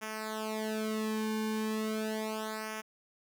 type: tone with flanger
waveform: sawtooth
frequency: 217.5 Hz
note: A3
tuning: 20 cents flat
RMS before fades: -35 dBFS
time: 0.01-2.82 s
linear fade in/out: 20 ms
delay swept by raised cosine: 0.24 to 1.54 ms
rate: 0.36 Hz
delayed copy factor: -0.9
effects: none